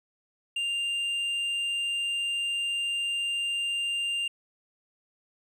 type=tone with hard clipping; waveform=sine; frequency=2794 Hz; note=F7; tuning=in tune; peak=-28 dBFS; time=0.56-4.28 s; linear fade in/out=5 ms; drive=4 dB; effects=none